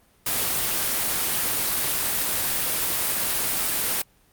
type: noise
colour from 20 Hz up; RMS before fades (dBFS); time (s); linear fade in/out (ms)
white; -24; 0.26-4.02; 5
effects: pink hiss -60 dBFS RMS until 4.32 s + Opus 32 kbps